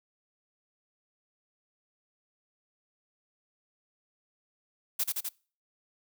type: noise with echo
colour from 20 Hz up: blue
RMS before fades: -28 dBFS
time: 4.99-5.04 s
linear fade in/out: 10 ms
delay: 84 ms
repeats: 3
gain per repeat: -2 dB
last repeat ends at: 5.292 s
effects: noise-tail reverb RT60 0.4 s tail -24 dB re dry